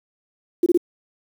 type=tone bursts; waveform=sine; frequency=349.2 Hz; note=F4; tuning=in tune; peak=-12 dBFS; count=3; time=0.63-0.776 s; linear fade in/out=5 ms; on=32 ms; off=25 ms; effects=7-bit